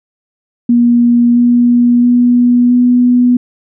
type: tone with pitch steps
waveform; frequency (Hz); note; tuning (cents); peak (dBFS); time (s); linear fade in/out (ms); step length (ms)
sine; 238.9 / 241.3 / 243.6 / 246; A#3 / B3 / B3 / B3; +43 / -40 / -24 / -7; -5; 0.69-3.37; 5; 670
effects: none